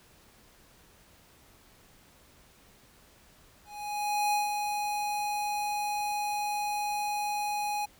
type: tone with ADSR envelope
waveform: square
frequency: 830.6 Hz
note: G#5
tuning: in tune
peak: -25 dBFS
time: 3.65-7.86 s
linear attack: 680 ms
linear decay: 150 ms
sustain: -5 dB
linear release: 14 ms
effects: pink hiss -59 dBFS RMS until 7.99 s